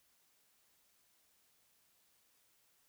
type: silence
effects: white hiss -73 dBFS RMS until 2.88 s